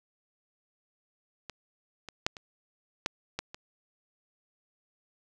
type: clicks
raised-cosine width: 0.2 ms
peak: -22 / -24 / -8 / -26 / -11 / -15 / -24 dBFS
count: 7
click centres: 1.497 / 2.087 / 2.265 / 2.368 / 3.061 / 3.39 / 3.545 s
effects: none